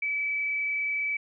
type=tone with frequency modulation; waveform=sine; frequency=2298 Hz; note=D7; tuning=38 cents flat; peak=-26 dBFS; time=0.02-1.17 s; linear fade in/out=5 ms; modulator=30.2 Hz; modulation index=0.66; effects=none